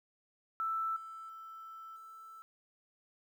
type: tone with level steps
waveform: sine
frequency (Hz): 1323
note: E6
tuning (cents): +6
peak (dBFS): -32 / -44 / -46 / -49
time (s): 0.6-2.42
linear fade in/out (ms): 0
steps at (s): 0.96 / 1.29 / 1.96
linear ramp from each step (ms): 5
effects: 11-bit